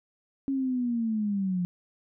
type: linear sweep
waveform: sine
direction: down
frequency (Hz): 275.2 to 174.7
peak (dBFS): -25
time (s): 0.48-1.65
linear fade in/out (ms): 0
effects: none